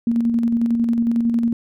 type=tone with tremolo; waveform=sine; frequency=233.1 Hz; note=A#3; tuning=in tune; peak=-14 dBFS; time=0.07-1.53 s; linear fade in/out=2 ms; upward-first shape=square; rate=11 Hz; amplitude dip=35%; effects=none